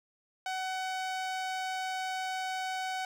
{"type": "tone with low-pass filter", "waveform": "sawtooth", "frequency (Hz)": 751, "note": "F#5", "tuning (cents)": 26, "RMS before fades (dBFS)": -35, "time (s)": [0.46, 3.05], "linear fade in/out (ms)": 2, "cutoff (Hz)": 7200, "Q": 0.68, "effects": ["10-bit"]}